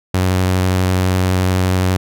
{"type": "tone with vibrato", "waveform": "sawtooth", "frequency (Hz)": 92.5, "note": "F#2", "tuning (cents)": 0, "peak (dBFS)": -9, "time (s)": [0.14, 1.97], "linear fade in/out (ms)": 5, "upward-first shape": "square", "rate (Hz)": 12, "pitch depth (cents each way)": 11, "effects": []}